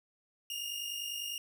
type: tone pair together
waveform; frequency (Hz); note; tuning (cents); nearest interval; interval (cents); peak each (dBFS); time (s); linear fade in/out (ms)
sawtooth; 2794 / 2844; F7 / F7; 0 / +31; unison; 31; -38 / -35; 0.5-1.38; 2
effects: none